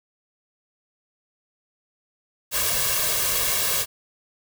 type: noise with comb filter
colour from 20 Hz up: white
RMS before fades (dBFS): -23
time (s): 2.51-3.86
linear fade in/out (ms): 50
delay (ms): 1.8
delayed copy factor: +0.75
effects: none